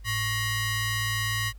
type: ring-modulated tone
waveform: sawtooth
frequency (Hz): 996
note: B5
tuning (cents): +14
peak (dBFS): -19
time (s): 0.04-1.53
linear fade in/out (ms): 50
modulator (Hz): 888
effects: added 50 Hz sine -41 dBFS peak until 1.58 s + pink hiss -64 dBFS RMS until 1.58 s